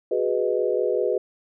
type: chord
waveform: sine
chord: G# minor seventh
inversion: third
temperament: equal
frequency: 370 / 415.3 / 493.9 / 622.3 Hz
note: F#4 / G#4 / B4 / D#5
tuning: 0 / 0 / 0 / 0 cents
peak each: -26 / -25 / -24 / -29 dBFS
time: 0.11-1.18 s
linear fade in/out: 5 ms
effects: none